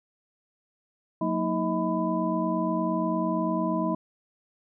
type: tone cluster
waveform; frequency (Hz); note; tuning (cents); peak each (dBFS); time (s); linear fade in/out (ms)
sine; 181.1 / 229.7 / 317.9 / 638 / 1000; F#3 / A#3 / D#4 / D#5 / B5; -37 / -25 / +37 / +43 / +21; -30 / -31 / -29 / -31 / -31; 1.21-3.95; 5
effects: none